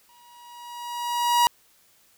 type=tone with exponential growth; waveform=45% pulse; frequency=959 Hz; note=A#5; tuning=49 cents sharp; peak=-15 dBFS; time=0.09-1.47 s; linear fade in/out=0 ms; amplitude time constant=300 ms; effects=white hiss -60 dBFS RMS until 2.17 s